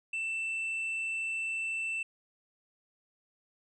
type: tone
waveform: triangle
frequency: 2666 Hz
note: E7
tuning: 19 cents sharp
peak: -30 dBFS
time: 0.13-2.03 s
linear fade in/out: 5 ms
effects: resampled to 22050 Hz